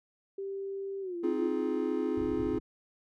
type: tone with pitch glide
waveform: sine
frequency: 392 to 343.2 Hz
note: G4 to F4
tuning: 0 to -30 cents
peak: -34 dBFS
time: 0.38-1.48 s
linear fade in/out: 5 ms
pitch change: -230 cents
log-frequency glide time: 1.01-1.17 s
type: chord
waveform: triangle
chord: F minor seventh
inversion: second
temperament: just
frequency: 261.9 / 314.3 / 349.2 / 419.1 Hz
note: C4 / Eb4 / F4 / Ab4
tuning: +2 / +18 / 0 / +16 cents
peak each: -32 dBFS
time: 1.23-2.59 s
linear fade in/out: 10 ms
type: low-pass noise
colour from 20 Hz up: white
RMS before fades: -43 dBFS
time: 2.17-2.6 s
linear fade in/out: 2 ms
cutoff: 130 Hz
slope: 96 dB/octave
effects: none